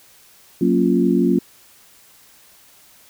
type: chord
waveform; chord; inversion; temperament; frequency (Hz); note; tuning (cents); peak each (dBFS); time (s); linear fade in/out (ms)
sine; Gb major seventh; none; equal; 185 / 233.1 / 277.2 / 349.2; Gb3 / Bb3 / Db4 / F4; 0 / 0 / 0 / 0; -19; 0.61-1.39; 5
effects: white hiss -50 dBFS RMS until 3.09 s